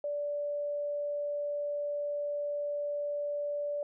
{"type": "tone", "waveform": "sine", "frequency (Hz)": 582, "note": "D5", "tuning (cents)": -16, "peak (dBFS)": -31, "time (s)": [0.04, 3.83], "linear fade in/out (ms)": 2, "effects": []}